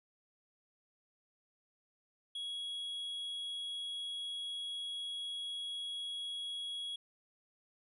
triangle tone, 3328 Hz, G#7, 3 cents sharp, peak -37 dBFS, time 2.35-6.96 s, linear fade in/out 5 ms, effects resampled to 32000 Hz

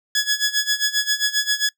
15% pulse tone with tremolo, 1688 Hz, G#6, 28 cents sharp, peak -9 dBFS, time 0.15-1.69 s, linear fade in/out 2 ms, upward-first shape sine, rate 7.5 Hz, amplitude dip 85%, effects noise-tail reverb RT60 0.1 s tail -23 dB re dry

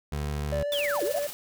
25% pulse tone, 73.42 Hz, D2, in tune, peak -25 dBFS, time 0.12-0.63 s, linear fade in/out 5 ms
triangle tone with vibrato, 579 Hz, D5, 25 cents flat, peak -25 dBFS, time 0.52-1.27 s, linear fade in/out 5 ms, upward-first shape square, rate 7.1 Hz, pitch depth 13 cents each way
sine linear two-way sweep, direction down then up, 3594 to 315.7 to 741 Hz, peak -28 dBFS, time 0.72-1.19 s, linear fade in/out 5 ms, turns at 1.03 s
white noise with tremolo, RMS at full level -36 dBFS, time 0.72-1.33 s, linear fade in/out 0 ms, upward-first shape triangle, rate 18 Hz, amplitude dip 50%
effects none

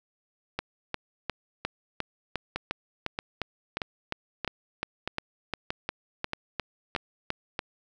two click trains, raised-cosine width 0.3 ms, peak -14 / -13 dBFS, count 9 / 20, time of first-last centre 2.56-7.591 / 0.59-7.304 s, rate 1.59 / 2.83 Hz, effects none

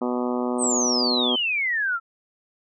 harmonic tone, 123.47 Hz, B2, in tune, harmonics 2 / 3 / 4 / 5 / 6 / 7 / 8 / 9 / 10, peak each -25 / -29 / -31 / -33 / -35 / -36 / -37 / -38 / -39 dBFS, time 0.01-1.36 s, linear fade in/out 10 ms
sine exponential sweep, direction down, 8610 to 1318.5 Hz, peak -21 dBFS, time 0.58-2 s, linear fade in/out 50 ms
effects none

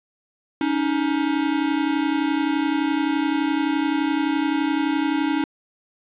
square tone pair together, 281.5 / 313.2 Hz, C#4 / D#4, +27 / +11 cents, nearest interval major second, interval 184 cents, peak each -23 dBFS, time 0.61-5.44 s, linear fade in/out 2 ms, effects resampled to 8000 Hz + 8-bit

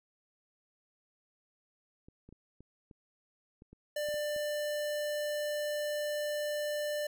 clicks, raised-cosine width 3 ms, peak -40 dBFS, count 10, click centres 2.085 / 2.29 / 2.326 / 2.606 / 2.912 / 3.621 / 3.73 / 4.087 / 4.142 / 4.363 s
square tone, 594 Hz, D5, 20 cents sharp, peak -33 dBFS, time 3.96-7.07 s, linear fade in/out 5 ms
effects none

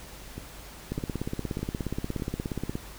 two click trains, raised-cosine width 3 ms, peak -17 / -23 dBFS, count 32 / 4, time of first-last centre 0.92-2.754 / 0.38-2.198 s, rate 16.9 / 1.65 Hz, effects added 50 Hz sine -48 dBFS peak until 2.98 s + pink hiss -46 dBFS RMS until 2.98 s

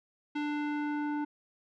square tone with low-pass filter sweep, 295.6 Hz, D4, 11 cents sharp, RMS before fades -33 dBFS, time 0.35-1.25 s, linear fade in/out 10 ms, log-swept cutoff 2900 to 1200 Hz, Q 1.3, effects none

